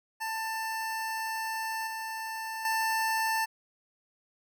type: tone with level steps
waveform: 25% pulse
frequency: 889 Hz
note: A5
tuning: 18 cents sharp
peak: -28 / -31 / -23 dBFS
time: 0.2-3.46 s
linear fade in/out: 20 ms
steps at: 1.87 / 2.65 s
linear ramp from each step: 2 ms
effects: none